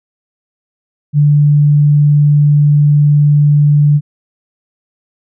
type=tone; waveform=sine; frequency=146.83 Hz; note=D3; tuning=in tune; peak=-5 dBFS; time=1.13-4.01 s; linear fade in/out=50 ms; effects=none